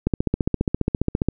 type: click train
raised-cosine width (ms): 3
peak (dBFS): -6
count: 19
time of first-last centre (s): 0.07-1.286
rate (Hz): 14.8
effects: none